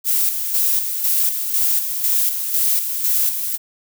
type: noise with tremolo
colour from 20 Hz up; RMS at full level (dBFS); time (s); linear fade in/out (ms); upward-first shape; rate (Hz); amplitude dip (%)
violet; -17; 0.04-3.58; 50; square; 2; 50
effects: none